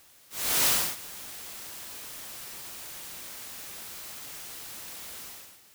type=noise with ADSR envelope; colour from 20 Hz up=white; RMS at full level=-22 dBFS; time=0.3-5.63 s; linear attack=360 ms; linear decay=300 ms; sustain=-20 dB; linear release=400 ms; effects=white hiss -57 dBFS RMS until 5.74 s